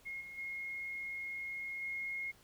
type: tone with level steps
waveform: sine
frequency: 2152 Hz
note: C7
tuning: 48 cents sharp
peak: -40 / -46 / -39 / -37 dBFS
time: 0.05-2.32 s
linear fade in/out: 20 ms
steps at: 0.2 / 0.37 / 1.81 s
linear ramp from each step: 20 ms
effects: pink hiss -64 dBFS RMS until 2.43 s